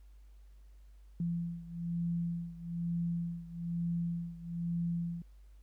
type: beating tone pair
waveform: sine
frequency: 170 / 171.1 Hz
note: F3 / F3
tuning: -46 / -35 cents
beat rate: 1.1 Hz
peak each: -35 / -38 dBFS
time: 1.2-5.22 s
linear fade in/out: 2 ms
effects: added 50 Hz sine -53 dBFS peak until 5.62 s + pink hiss -75 dBFS RMS until 5.62 s